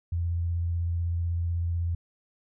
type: tone with vibrato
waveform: sine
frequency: 85.3 Hz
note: F2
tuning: 40 cents flat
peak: -25 dBFS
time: 0.12-1.95 s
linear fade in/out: 5 ms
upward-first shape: sine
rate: 16 Hz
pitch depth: 18 cents each way
effects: none